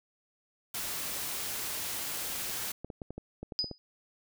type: noise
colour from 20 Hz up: white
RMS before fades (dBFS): -36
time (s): 0.74-2.72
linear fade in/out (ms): 5
type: clicks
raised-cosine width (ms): 2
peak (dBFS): -26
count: 9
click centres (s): 2.846 / 2.902 / 3.018 / 3.106 / 3.18 / 3.43 / 3.522 / 3.643 / 3.713
type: tone with exponential decay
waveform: sine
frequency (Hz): 4978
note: D#8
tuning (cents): 0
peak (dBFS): -24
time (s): 3.59-3.78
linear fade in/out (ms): 0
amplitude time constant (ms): 41
effects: none